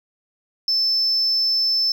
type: tone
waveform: triangle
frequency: 5280 Hz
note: E8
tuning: 2 cents sharp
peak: -14 dBFS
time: 0.68-1.92 s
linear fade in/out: 2 ms
effects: tanh soft clip ceiling -14 dBFS + 8-bit